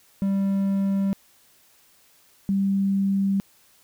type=tone pair in turn; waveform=triangle / sine; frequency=196 / 196 Hz; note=G3 / G3; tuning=0 / 0 cents; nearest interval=unison; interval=0 cents; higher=neither; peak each=-18 / -19 dBFS; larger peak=first; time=0.22-1.13 / 2.49-3.4 s; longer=neither; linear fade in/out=0 ms; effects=white hiss -58 dBFS RMS until 3.83 s